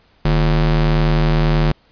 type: ring-modulated tone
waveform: square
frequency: 96 Hz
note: G2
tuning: 36 cents flat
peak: -10 dBFS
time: 0.25-1.72 s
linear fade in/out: 5 ms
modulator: 55.2 Hz
effects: pink hiss -55 dBFS RMS until 1.91 s + resampled to 11025 Hz